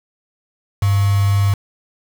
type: tone with quantisation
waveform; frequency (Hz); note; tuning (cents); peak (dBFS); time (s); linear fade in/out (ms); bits
sine; 99.8; G2; +32; -12; 0.82-1.54; 5; 4
effects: none